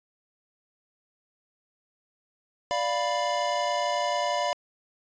square chord, B diminished, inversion first, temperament equal, 587.3 / 698.5 / 987.8 Hz, D5 / F5 / B5, 0 / 0 / 0 cents, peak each -30 dBFS, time 2.71-4.53 s, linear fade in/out 0 ms, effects resampled to 16000 Hz

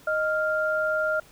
sine tone pair together, 622.3 / 1396.2 Hz, D#5 / F6, 0 / -1 cents, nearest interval octave + major second, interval 1399 cents, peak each -25 dBFS, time 0.07-1.2 s, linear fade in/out 5 ms, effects pink hiss -53 dBFS RMS until 1.31 s

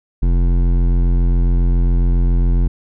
sine tone with hard clipping, 43.65 Hz, F1, in tune, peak -13 dBFS, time 0.22-2.68 s, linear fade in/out 10 ms, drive 13 dB, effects none

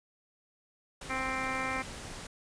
pink noise, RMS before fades -43 dBFS, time 1.01-2.27 s, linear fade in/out 5 ms
harmonic tone, 262.1 Hz, C4, 3 cents sharp, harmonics 1 / 2 / 3 / 4 / 5 / 6 / 7 / 8 / 9, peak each -41 / -42 / -40 / -39 / -39 / -44 / -41 / -39 / -39 dBFS, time 1.09-1.83 s, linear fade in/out 20 ms
effects resampled to 22050 Hz

